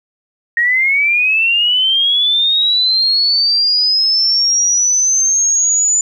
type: linear sweep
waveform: sine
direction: up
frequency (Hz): 1863 to 7040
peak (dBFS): -10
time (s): 0.57-6.01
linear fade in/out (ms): 2
effects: 8-bit